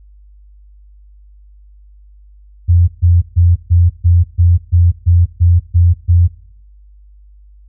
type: tone bursts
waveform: sine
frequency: 86.9 Hz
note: F2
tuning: 8 cents flat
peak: -5 dBFS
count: 11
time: 2.68-6.28 s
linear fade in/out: 20 ms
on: 200 ms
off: 140 ms
effects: noise-tail reverb RT60 0.7 s tail -22 dB re dry + added 50 Hz sine -39 dBFS peak until 7.68 s